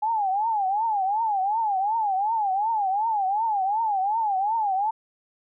sine tone with vibrato, 830.6 Hz, G#5, in tune, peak -21 dBFS, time 0.02-4.91 s, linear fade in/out 10 ms, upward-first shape triangle, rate 2.7 Hz, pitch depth 200 cents each way, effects none

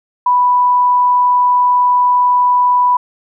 sine tone, 987.8 Hz, B5, in tune, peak -8 dBFS, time 0.26-2.97 s, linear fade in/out 5 ms, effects none

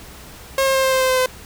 sawtooth tone with pitch steps, 539 / 535 / 531 / 527 / 523.1 / 519.1 / 515.3 / 511.4 Hz, C#5 / C5 / C5 / C5 / C5 / C5 / C5 / C5, -49 / +38 / +25 / +12 / -1 / -14 / -27 / -40 cents, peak -11 dBFS, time 0.58-1.26 s, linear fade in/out 2 ms, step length 85 ms, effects added 63 Hz sine -44 dBFS peak until 1.45 s + pink hiss -40 dBFS RMS until 1.45 s

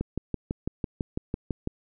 click train, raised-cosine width 3 ms, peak -15 dBFS, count 11, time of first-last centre 0.01-1.674 s, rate 6.01 Hz, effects none

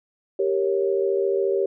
sine chord, G diminished, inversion none, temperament equal with one note detuned, 392 / 466.2 / 551.8 Hz, G4 / Bb4 / Db5, 0 / 0 / -8 cents, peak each -21 / -26 / -26 dBFS, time 0.39-1.66 s, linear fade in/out 5 ms, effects none

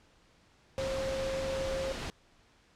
sine tone in noise, 534 Hz, C5, 35 cents sharp, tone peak -32 dBFS, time 0.78-1.92 s, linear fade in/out 0 ms, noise pink, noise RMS -38 dBFS, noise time 0.78-2.1 s, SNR +3 dB, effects pink hiss -64 dBFS RMS until 2.75 s + low-pass 6000 Hz 12 dB/octave

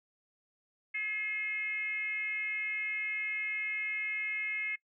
sine tone with frequency modulation, 2144 Hz, C7, 42 cents sharp, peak -32 dBFS, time 0.94-4.76 s, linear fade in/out 10 ms, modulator 437 Hz, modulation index 0.6, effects noise-tail reverb RT60 0.1 s tail -23 dB re dry

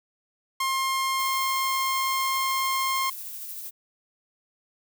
sawtooth tone, 1064 Hz, C6, 29 cents sharp, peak -20 dBFS, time 0.6-3.1 s, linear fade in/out 5 ms
violet noise with tremolo, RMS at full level -36 dBFS, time 1.18-3.71 s, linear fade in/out 20 ms, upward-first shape sine, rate 13 Hz, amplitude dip 25%
effects none

